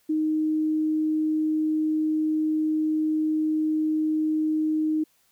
sine tone, 310.8 Hz, D#4, 2 cents flat, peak -21 dBFS, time 0.09-5.04 s, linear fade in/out 10 ms, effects white hiss -65 dBFS RMS until 5.31 s

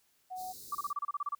sine tone, 740 Hz, F#5, in tune, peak -38 dBFS, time 0.3-0.53 s, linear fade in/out 20 ms
white band-stop noise, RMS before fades -49 dBFS, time 0.35-0.94 s, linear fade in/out 50 ms, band 510 to 3800 Hz, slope 96 dB/octave
sine tone bursts, 1162 Hz, D6, 19 cents flat, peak -31 dBFS, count 11, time 0.72-1.35 s, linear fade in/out 5 ms, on 30 ms, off 30 ms
effects white hiss -71 dBFS RMS until 1.39 s

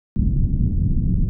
pink low-pass noise, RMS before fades -18 dBFS, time 0.16-1.29 s, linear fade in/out 0 ms, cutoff 210 Hz, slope 24 dB/octave, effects none

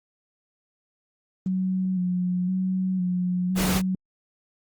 sine tone with vibrato, 183.5 Hz, F#3, 14 cents flat, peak -22 dBFS, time 1.46-3.95 s, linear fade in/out 2 ms, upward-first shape square, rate 0.98 Hz, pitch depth 30 cents each way
pink noise, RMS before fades -26 dBFS, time 3.55-3.82 s, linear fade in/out 50 ms
effects Opus 24 kbps

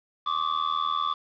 square tone with amplitude modulation, 1157 Hz, D6, 26 cents flat, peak -21 dBFS, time 0.26-1.14 s, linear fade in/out 10 ms, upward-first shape sine, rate 80 Hz, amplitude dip 100%, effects resampled to 11025 Hz + 8-bit

